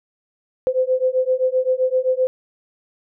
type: beating tone pair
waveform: sine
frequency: 510 / 517.7 Hz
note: C5 / C5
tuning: -44 / -18 cents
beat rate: 7.7 Hz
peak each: -19 dBFS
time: 0.67-2.27 s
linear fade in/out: 0 ms
effects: none